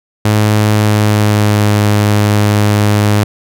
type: tone with pitch glide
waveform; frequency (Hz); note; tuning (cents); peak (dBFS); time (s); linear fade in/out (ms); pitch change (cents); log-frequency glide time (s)
sawtooth; 106.2 to 104.13; G#2 to G#2; +39 to +5; -4; 0.25-3.24; 5; -34; 0.75-1.78
effects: none